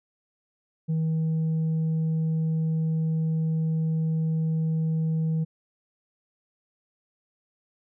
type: tone with tanh clipping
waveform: triangle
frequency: 160 Hz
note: D#3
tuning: 49 cents sharp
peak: -23 dBFS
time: 0.88-5.45 s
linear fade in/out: 20 ms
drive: 7 dB
effects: none